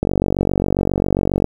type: click train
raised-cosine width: 2 ms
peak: -3 dBFS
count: 68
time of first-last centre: 0.03-1.444 s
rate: 47.4 Hz
effects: 7-bit